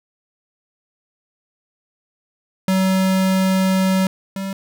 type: tone pair in turn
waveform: square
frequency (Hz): 189.2 / 193.73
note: F#3 / G3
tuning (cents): +39 / -20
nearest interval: unison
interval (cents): 41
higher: second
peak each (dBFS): -15 / -24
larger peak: first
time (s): 2.68-4.07 / 4.36-4.53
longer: first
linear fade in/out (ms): 2
effects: none